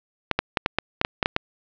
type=clicks; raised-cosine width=0.3 ms; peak=-3 dBFS; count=10; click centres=0.313 / 0.39 / 0.572 / 0.661 / 0.786 / 1.014 / 1.049 / 1.228 / 1.259 / 1.364 s; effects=low-pass 4000 Hz 12 dB/octave